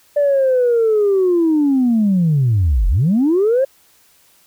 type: linear two-way sweep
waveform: sine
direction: down then up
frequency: 587.3 to 39.91 to 553 Hz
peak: -10 dBFS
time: 0.16-3.65 s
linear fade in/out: 10 ms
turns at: 2.88 s
effects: tanh soft clip ceiling -8 dBFS + white hiss -53 dBFS RMS until 4.46 s